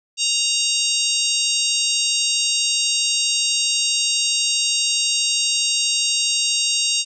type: harmonic tone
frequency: 932.3 Hz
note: A#5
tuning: in tune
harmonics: 3 / 4 / 5 / 6 / 7 / 8 / 9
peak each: -23 / -24 / -25 / -26 / -26 / -27 / -28 dBFS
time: 0.17-7.05 s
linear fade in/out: 50 ms
effects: none